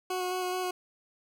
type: tone with vibrato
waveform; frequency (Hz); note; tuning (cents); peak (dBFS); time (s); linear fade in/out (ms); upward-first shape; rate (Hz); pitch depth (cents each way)
20% pulse; 366; F#4; -19; -25; 0.1-0.71; 5; square; 4.7; 12
effects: none